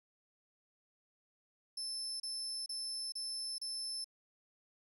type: tone bursts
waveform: 35% pulse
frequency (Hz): 5274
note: E8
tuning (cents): 0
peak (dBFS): -36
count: 5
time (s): 1.77-4.044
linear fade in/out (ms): 5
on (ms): 430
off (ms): 31
effects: none